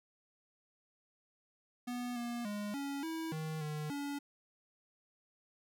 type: tone with pitch steps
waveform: square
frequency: 245 / 238.4 / 206.6 / 280 / 324 / 157.3 / 151.7 / 284.7 Hz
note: B3 / A#3 / G#3 / C#4 / E4 / D#3 / D#3 / C#4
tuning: -14 / +39 / -9 / +18 / -30 / +19 / -44 / +46 cents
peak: -38 dBFS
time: 1.87-4.19 s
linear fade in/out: 10 ms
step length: 290 ms
effects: none